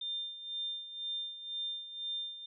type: tone with tremolo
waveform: sine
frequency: 3600 Hz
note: A7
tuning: 39 cents sharp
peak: -34 dBFS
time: 0.01-2.46 s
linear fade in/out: 5 ms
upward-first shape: sine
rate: 2 Hz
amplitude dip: 70%
effects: none